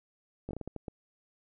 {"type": "slowing click train", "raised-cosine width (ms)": 2, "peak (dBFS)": -25, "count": 8, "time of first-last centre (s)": [0.49, 0.882], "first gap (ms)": 18, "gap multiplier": 1.37, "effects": []}